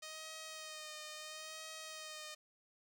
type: tone with vibrato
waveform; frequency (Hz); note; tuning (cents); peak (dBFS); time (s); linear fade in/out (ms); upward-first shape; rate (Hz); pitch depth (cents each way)
5% pulse; 622.3; D#5; 0; -35; 0.02-2.35; 10; sine; 0.74; 28
effects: none